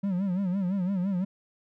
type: tone with vibrato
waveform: triangle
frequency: 188.4 Hz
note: F#3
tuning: 32 cents sharp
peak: -23 dBFS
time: 0.03-1.25 s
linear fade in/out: 10 ms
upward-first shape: sine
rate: 5.9 Hz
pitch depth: 120 cents each way
effects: none